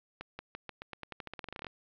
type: accelerating click train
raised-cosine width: 0.3 ms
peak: -24 dBFS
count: 20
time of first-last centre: 0.21-1.668 s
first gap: 180 ms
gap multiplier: 0.89
effects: low-pass 4000 Hz 12 dB/octave + 11-bit